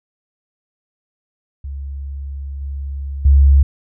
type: tone with level steps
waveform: sine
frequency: 69.3 Hz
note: C#2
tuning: in tune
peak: -24 / -22 / -6 dBFS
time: 1.64-3.63 s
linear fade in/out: 5 ms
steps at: 2.61 / 3.25 s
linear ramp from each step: 5 ms
effects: none